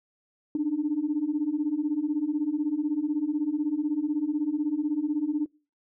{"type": "beating tone pair", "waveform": "sine", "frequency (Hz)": [288.7, 304.7], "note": ["D4", "D#4"], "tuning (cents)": [-30, -36], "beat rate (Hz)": 16, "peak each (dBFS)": [-28, -26], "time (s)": [0.55, 5.46], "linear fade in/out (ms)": 2, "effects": ["noise-tail reverb RT60 0.4 s tail -26 dB re dry", "tanh soft clip ceiling -17 dBFS"]}